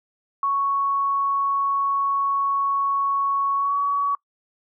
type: tone with pitch glide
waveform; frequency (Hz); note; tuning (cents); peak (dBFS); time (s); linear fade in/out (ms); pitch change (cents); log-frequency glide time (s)
sine; 1110 to 1130.1; C#6 to C#6; +2 to +33; -19; 0.43-4.15; 2; +31; 3.56-3.78
effects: noise-tail reverb RT60 0.1 s tail -24 dB re dry